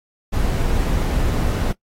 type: noise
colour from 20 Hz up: brown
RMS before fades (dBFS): -19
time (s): 0.32-1.73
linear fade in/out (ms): 20
effects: noise-tail reverb RT60 0.1 s tail -20 dB re dry + AAC 48 kbps